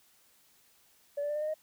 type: tone with pitch steps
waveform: sine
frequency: 574 / 583.4 / 592.9 / 602.5 / 612.4 / 622.3 Hz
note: D5 / D5 / D5 / D5 / D#5 / D#5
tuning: -40 / -12 / +16 / +44 / -28 / 0 cents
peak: -29 dBFS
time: 1.17-1.542 s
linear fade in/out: 10 ms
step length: 62 ms
effects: tanh soft clip ceiling -27 dBFS + white hiss -65 dBFS RMS until 1.62 s